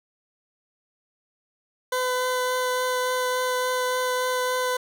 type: tone with vibrato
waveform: 20% pulse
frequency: 505 Hz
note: B4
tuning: 39 cents sharp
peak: -18 dBFS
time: 1.92-4.77 s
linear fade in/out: 5 ms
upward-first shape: triangle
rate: 3.5 Hz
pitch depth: 10 cents each way
effects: none